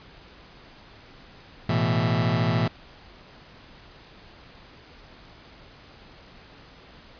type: chord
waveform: sawtooth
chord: A suspended second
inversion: none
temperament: just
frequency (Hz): 110 / 123.75 / 165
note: A2 / B2 / E3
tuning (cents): 0 / +4 / +2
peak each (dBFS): -21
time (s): 1.69-2.68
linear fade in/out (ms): 5
effects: pink hiss -49 dBFS RMS until 7.19 s + resampled to 11025 Hz